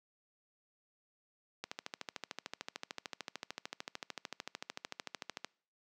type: click train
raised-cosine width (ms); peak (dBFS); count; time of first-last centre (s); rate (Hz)
0.2; -22; 52; 1.64-5.446; 13.4
effects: noise-tail reverb RT60 0.5 s tail -25 dB re dry + high-pass 200 Hz 12 dB/octave